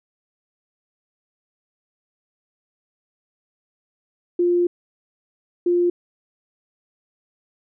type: tone bursts at uneven times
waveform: sine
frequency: 350.7 Hz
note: F4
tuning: 7 cents sharp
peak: -15 dBFS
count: 2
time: 4.39-4.67 / 5.66-5.9 s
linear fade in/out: 5 ms
effects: none